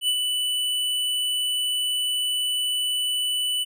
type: tone with ADSR envelope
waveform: square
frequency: 2978 Hz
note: F#7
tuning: 11 cents sharp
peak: -19 dBFS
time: 0.01-3.65 s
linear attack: 72 ms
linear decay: 62 ms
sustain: -4 dB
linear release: 26 ms
effects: none